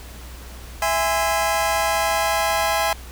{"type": "chord", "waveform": "sawtooth", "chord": "E augmented", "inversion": "none", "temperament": "just", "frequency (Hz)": [659.3, 824.1, 1030.1], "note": ["E5", "G#5", "B#5"], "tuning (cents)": [0, -14, -27], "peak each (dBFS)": [-19, -18, -21], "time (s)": [0.82, 2.93], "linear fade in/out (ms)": 2, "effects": ["added 61 Hz sine -36 dBFS peak until 3.11 s", "pink hiss -42 dBFS RMS until 3.11 s"]}